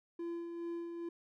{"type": "tone with tremolo", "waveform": "triangle", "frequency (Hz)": 340, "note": "F4", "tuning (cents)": -46, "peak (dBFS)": -35, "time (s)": [0.19, 1.09], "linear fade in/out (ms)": 5, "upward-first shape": "sine", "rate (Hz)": 2.4, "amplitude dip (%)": 40, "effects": []}